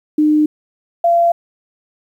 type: tone pair in turn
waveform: sine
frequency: 303.5 / 684.3 Hz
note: D#4 / F5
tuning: -43 / -35 cents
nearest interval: octave + major second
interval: 1408 cents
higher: second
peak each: -9 dBFS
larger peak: neither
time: 0.18-0.46 / 1.04-1.32 s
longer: neither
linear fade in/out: 5 ms
effects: 8-bit